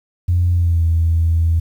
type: tone with pitch glide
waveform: sine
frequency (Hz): 87.9 to 82.49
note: F2 to E2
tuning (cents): +12 to +2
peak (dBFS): -11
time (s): 0.28-1.6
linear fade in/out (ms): 10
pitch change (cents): -110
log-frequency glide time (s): 0.52-0.84
effects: tanh soft clip ceiling -7 dBFS + 8-bit